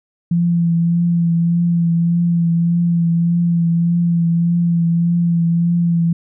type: tone with vibrato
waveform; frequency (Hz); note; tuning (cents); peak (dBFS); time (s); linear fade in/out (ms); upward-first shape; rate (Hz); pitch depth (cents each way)
sine; 170; F3; -46; -12; 0.31-6.13; 5; triangle; 1.7; 27
effects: none

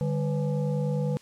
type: tone with frequency modulation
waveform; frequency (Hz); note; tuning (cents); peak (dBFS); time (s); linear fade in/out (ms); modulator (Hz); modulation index
sine; 148.5; D3; +20; -24; 0.01-1.17; 0; 347; 0.93
effects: white hiss -55 dBFS RMS until 1.21 s + low-pass 8000 Hz 12 dB/octave

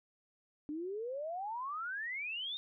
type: exponential sweep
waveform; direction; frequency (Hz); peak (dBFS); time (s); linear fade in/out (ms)
sine; up; 289.8 to 3729; -37; 0.69-2.57; 0
effects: none

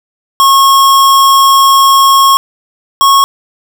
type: tone pair in turn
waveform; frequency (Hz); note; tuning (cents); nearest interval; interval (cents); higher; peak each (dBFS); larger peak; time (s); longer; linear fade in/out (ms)
square; 1090 / 1097.6; C#6 / C#6; -29 / -17; unison; 12; second; -4; neither; 0.4-2.37 / 3.01-3.24; first; 0
effects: none

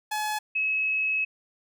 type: tone pair in turn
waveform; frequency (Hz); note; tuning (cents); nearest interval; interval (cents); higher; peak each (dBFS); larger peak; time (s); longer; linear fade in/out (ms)
sawtooth / sine; 851 / 2573; G#5 / E7; +42 / -43; octave + perfect fifth; 1915; second; -23; neither; 0.11-0.39 / 0.55-1.25; second; 10
effects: none

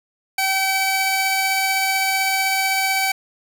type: tone pair together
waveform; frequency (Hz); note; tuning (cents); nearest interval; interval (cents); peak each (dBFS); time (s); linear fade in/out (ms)
sawtooth; 769.6 / 2293; G5 / D7; -32 / -42; octave + perfect fifth; 1890; -17; 0.38-3.12; 5
effects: none

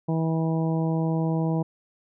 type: harmonic tone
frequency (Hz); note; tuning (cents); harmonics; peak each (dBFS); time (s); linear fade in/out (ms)
161.9; E3; -31; 1 / 2 / 3 / 4 / 5 / 6; -23 / -29 / -33 / -35 / -37 / -39; 0.08-1.63; 10
effects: none

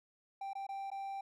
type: tone with dropouts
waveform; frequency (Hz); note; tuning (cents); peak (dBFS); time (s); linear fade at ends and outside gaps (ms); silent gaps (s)
triangle; 785; G5; +2; -37; 0.41-1.21; 5; 0.533-0.552 / 0.668-0.689 / 0.903-0.915
effects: none

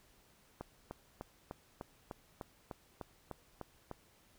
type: click train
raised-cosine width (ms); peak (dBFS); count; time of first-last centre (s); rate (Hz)
1; -28; 12; 0.61-3.913; 3.33
effects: pink hiss -67 dBFS RMS until 4.38 s

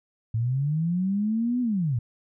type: linear two-way sweep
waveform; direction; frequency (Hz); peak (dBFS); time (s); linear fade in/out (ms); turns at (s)
sine; up then down; 108.4 to 251.8 to 108.4; -22; 0.34-1.99; 5; 1.61
effects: none

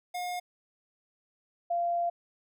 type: tone pair in turn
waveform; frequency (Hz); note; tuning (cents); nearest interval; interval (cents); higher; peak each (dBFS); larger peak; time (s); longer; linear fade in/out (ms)
square / sine; 716 / 690.7; F5 / F5; +43 / -19; minor second; 62; first; -33 / -26; second; 0.14-0.4 / 1.7-2.1; second; 10
effects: none

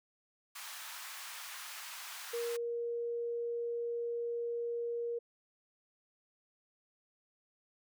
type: high-pass noise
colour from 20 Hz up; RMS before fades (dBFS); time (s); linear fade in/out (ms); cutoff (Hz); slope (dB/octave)
pink; -46; 0.55-2.57; 10; 990; 24
type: tone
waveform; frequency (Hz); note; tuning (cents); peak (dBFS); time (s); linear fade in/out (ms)
sine; 471.3; A#4; +19; -34; 2.33-5.19; 10
effects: none

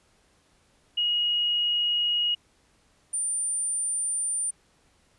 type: tone pair in turn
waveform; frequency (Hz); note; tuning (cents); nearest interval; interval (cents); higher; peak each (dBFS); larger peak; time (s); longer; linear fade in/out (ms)
sine; 2888 / 9169; F#7 / D9; -43 / -43; octave + minor sixth; 2000; second; -22 / -25; first; 0.97-2.35 / 3.13-4.51; neither; 10
effects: pink hiss -64 dBFS RMS until 5.18 s + resampled to 24000 Hz

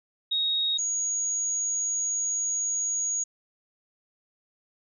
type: tone pair in turn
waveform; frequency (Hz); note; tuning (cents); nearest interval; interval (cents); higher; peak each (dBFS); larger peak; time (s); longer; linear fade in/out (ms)
sine; 3759 / 6698; A#7 / G#8; +14 / +14; minor seventh; 1000; second; -23 / -25; first; 0.31-0.78 / 0.78-3.24; second; 10
effects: none

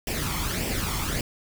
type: noise with flanger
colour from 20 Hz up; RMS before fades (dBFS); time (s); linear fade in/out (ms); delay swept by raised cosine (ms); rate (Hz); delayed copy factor
pink; -28; 0.07-1.21; 2; 0.37 to 0.94; 1.7; +0.6
effects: none

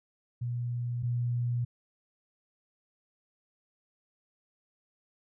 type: tone pair in turn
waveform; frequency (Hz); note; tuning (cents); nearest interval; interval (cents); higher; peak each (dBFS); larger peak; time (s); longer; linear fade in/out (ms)
sine; 120.8 / 120.8; B2 / B2; -38 / -38; unison; 0; neither; -30 / -27; second; 0.41-1.03 / 1.03-1.65; neither; 10
effects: none

